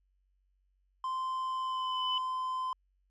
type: tone with pitch glide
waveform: triangle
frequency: 1039 to 1028.8 Hz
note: C6 to C6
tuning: -12 to -30 cents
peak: -30 dBFS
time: 1.04-2.73 s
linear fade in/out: 2 ms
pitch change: -18 cents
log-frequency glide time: 1.66-1.99 s
type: tone with exponential growth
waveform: sine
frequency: 3002 Hz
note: F#7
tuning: 24 cents sharp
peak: -29 dBFS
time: 1.07-2.18 s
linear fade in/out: 2 ms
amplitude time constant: 240 ms
effects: added 47 Hz sine -70 dBFS peak until 3.1 s + resampled to 22050 Hz